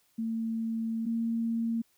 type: tone pair in turn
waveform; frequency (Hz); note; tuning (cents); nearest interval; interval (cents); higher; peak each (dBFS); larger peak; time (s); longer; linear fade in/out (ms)
sine; 225.8 / 229.2; A3 / A#3; +45 / -29; unison; 26; second; -29 / -27; second; 0.18-1.06 / 1.06-1.82; first; 10
effects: white hiss -69 dBFS RMS until 1.97 s